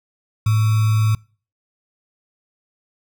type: tone with sample-and-hold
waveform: sine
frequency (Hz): 108.5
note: A2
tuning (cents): -24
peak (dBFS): -13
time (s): 0.46-1.15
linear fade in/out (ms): 5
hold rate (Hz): 1225
effects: noise-tail reverb RT60 0.4 s tail -25 dB re dry